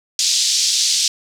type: band-pass noise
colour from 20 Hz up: pink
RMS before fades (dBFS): -17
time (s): 0.19-1.08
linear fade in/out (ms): 2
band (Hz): 4000 to 6900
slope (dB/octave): 24
effects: none